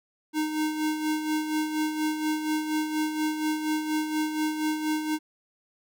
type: tone with tremolo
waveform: square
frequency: 308.6 Hz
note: D#4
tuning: 14 cents flat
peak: -24 dBFS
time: 0.33-5.19 s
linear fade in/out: 50 ms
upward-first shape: sine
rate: 4.2 Hz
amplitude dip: 55%
effects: none